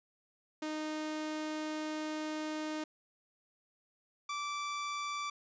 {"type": "tone pair in turn", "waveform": "sawtooth", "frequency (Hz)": [308.6, 1165.1], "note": ["D#4", "D6"], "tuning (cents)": [-14, -14], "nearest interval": "octave + major seventh", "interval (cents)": 2300, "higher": "second", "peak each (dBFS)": [-32, -32], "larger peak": "neither", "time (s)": [[0.62, 2.84], [4.29, 5.3]], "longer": "first", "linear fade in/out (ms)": 5, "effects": ["resampled to 16000 Hz"]}